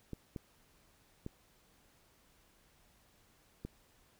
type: clicks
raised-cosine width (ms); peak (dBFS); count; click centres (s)
3; -28; 4; 0.133 / 0.362 / 1.264 / 3.65
effects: pink hiss -68 dBFS RMS until 4.19 s